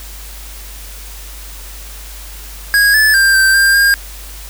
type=tone with pitch steps; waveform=square; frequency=1645 / 1736 / 1587 / 1562 / 1592 / 1612 Hz; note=G#6 / A6 / G6 / G6 / G6 / G6; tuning=-17 / -24 / +21 / -7 / +26 / +48 cents; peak=-8 dBFS; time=2.74-3.94 s; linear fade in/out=0 ms; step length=200 ms; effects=added 50 Hz sine -30 dBFS peak until 4.49 s + white hiss -34 dBFS RMS until 4.49 s